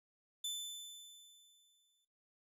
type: tone with exponential decay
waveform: sawtooth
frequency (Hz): 3520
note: A7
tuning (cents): 0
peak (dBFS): -34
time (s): 0.44-2.05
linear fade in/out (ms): 5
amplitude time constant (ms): 350
effects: noise-tail reverb RT60 0.6 s tail -22 dB re dry + resampled to 32000 Hz